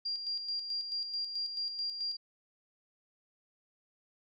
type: tone with tremolo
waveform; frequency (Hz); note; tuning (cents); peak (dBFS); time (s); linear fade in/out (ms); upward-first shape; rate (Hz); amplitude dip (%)
sine; 4770; D8; +26; -32; 0.05-2.17; 10; square; 4.6; 50
effects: none